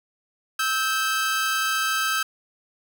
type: tone pair together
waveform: sawtooth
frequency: 1301.6 / 1568 Hz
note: E6 / G6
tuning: -22 / 0 cents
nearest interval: minor third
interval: 322 cents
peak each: -21 dBFS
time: 0.59-2.23 s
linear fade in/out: 5 ms
effects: none